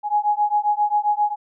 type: beating tone pair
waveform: sine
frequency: 830.6 / 838.1 Hz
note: G#5 / G#5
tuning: 0 / +16 cents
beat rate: 7.5 Hz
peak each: -20 dBFS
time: 0.03-1.36 s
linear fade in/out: 50 ms
effects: none